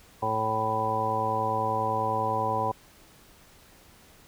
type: harmonic tone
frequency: 110 Hz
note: A2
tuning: in tune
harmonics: 1 / 2 / 3 / 4 / 5 / 7 / 8 / 9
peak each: -35 / -39 / -40 / -35 / -33 / -30 / -39 / -28 dBFS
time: 0.22-2.72 s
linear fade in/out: 10 ms
effects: pink hiss -55 dBFS RMS until 4.27 s